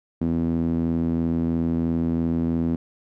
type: tone with band-pass filter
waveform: sawtooth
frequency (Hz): 83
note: E2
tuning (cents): +12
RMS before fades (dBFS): -23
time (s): 0.21-2.76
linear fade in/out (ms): 5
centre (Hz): 240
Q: 2.9
effects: none